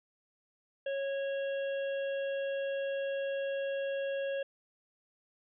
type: harmonic tone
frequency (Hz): 550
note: C#5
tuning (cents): -14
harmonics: 1 / 3 / 5 / 6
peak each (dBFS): -32 / -44 / -48 / -51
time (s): 0.86-4.43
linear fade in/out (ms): 5
effects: none